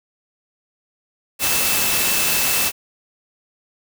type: tone in noise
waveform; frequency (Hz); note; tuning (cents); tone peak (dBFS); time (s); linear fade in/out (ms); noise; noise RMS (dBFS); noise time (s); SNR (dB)
sine; 2637; E7; 0; -26; 1.39-2.72; 50; white; -19; 1.39-2.72; -10
effects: none